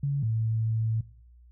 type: tone pair in turn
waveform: sine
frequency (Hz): 141 / 111.61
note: C#3 / A2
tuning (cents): +30 / +25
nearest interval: major third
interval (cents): 405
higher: first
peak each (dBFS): -24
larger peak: neither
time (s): 0.03-0.23 / 0.23-1.01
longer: second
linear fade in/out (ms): 5
effects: noise-tail reverb RT60 0.6 s tail -21 dB re dry + added 60 Hz sine -51 dBFS peak until 1.51 s